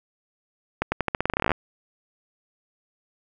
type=accelerating click train; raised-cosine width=0.5 ms; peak=-7 dBFS; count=18; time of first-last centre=0.82-1.517 s; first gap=100 ms; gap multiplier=0.87; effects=none